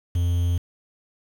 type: tone with quantisation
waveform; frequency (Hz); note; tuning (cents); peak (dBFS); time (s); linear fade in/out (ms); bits
triangle; 87.31; F2; 0; -17; 0.15-0.58; 5; 7
effects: none